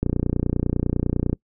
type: click train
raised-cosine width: 3 ms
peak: -8 dBFS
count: 40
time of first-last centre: 0.03-1.33 s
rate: 30 Hz
effects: noise-tail reverb RT60 0.1 s tail -23 dB re dry